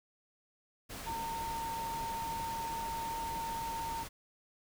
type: tone in noise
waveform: sine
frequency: 913 Hz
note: A#5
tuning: 36 cents flat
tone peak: -36 dBFS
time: 1.06-4.04 s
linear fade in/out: 20 ms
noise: pink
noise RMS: -44 dBFS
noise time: 0.89-4.09 s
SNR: +5 dB
effects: none